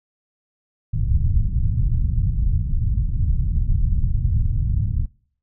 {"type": "low-pass noise", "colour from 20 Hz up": "pink", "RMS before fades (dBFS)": -19, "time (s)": [0.93, 5.06], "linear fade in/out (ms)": 10, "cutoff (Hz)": 130, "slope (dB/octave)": 24, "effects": ["noise-tail reverb RT60 0.6 s tail -26 dB re dry"]}